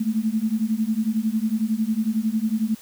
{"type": "beating tone pair", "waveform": "sine", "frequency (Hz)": [214.2, 225.2], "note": ["A3", "A3"], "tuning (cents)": [-46, 40], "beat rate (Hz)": 11, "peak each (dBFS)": -23, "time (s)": [0, 2.75], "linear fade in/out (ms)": 10, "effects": ["white hiss -47 dBFS RMS until 2.81 s"]}